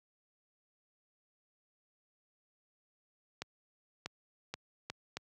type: accelerating click train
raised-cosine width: 0.2 ms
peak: -21 dBFS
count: 5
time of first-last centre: 3.42-5.17 s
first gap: 640 ms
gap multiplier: 0.75
effects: high-pass 80 Hz 12 dB/octave